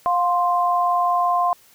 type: tone pair together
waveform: sine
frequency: 708 / 1046.5 Hz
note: F5 / C6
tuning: +23 / 0 cents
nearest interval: perfect fifth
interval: 677 cents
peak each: -19 dBFS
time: 0.06-1.53 s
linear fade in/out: 0 ms
effects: white hiss -53 dBFS RMS until 1.74 s